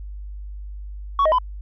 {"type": "tone with pitch steps", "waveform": "sine", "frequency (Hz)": [1118, 626, 1007], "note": ["C#6", "D#5", "B5"], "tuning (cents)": [14, 10, 33], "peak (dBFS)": -12, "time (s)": [1.19, 1.385], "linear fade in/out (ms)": 2, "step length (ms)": 65, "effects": ["tanh soft clip ceiling -13 dBFS", "added 50 Hz sine -31 dBFS peak until 1.61 s"]}